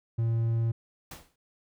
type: tone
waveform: triangle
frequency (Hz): 114.7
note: A#2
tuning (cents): -28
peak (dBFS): -22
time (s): 0.18-0.72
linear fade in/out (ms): 10
type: noise with exponential decay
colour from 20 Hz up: pink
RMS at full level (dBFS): -39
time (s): 1.11-1.36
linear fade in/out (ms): 5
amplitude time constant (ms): 54
effects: none